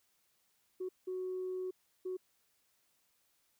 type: tone bursts at uneven times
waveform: sine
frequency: 370 Hz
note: F#4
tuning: in tune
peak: -35 dBFS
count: 3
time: 0.8-0.89 / 1.07-1.71 / 2.05-2.17 s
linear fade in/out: 10 ms
effects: tanh soft clip ceiling -32 dBFS + white hiss -75 dBFS RMS until 3.59 s